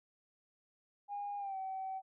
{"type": "tone with pitch glide", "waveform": "sine", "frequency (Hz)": [814, 763.9], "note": ["G#5", "G5"], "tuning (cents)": [-35, -45], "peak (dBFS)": -37, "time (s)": [1.08, 2.02], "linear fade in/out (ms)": 50, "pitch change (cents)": -110, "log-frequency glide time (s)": [1.38, 1.57], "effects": ["tanh soft clip ceiling -33 dBFS"]}